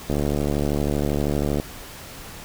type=click train; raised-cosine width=2 ms; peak=-10 dBFS; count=110; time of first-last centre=0.1-1.599 s; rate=72.7 Hz; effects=pink hiss -39 dBFS RMS until 2.44 s